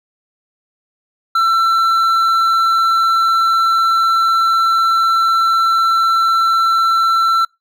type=tone with hard clipping; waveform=triangle; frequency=1342 Hz; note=E6; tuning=31 cents sharp; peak=-12 dBFS; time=1.35-7.45 s; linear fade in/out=5 ms; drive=9 dB; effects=noise-tail reverb RT60 0.2 s tail -26 dB re dry